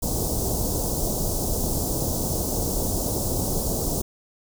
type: band-stop noise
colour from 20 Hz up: pink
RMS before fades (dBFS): -25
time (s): 0.02-4.02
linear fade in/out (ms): 10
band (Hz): 750 to 5600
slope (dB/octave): 24
effects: none